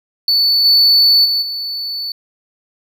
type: tone with level steps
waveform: triangle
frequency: 4476 Hz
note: C#8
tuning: 16 cents sharp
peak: -9 / -6 / -12 / -19 dBFS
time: 0.28-2.12 s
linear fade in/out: 2 ms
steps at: 0.64 / 1.24 / 1.41 s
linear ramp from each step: 20 ms
effects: none